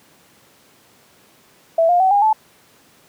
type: tone with pitch steps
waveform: sine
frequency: 659.3 / 706.6 / 757.3 / 811.7 / 870 Hz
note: E5 / F5 / F#5 / G#5 / A5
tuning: 0 / +20 / +40 / -40 / -20 cents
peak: -11 dBFS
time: 1.78-2.33 s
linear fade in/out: 5 ms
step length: 110 ms
effects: pink hiss -52 dBFS RMS until 3.08 s + high-pass 150 Hz 12 dB/octave